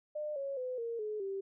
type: tone with pitch steps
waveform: sine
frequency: 602 / 552 / 506.2 / 464.2 / 425.7 / 390.3 Hz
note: D5 / C#5 / B4 / A#4 / G#4 / G4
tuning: +43 / -7 / +43 / -7 / +43 / -8 cents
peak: -35 dBFS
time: 0.15-1.41 s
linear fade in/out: 10 ms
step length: 210 ms
effects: none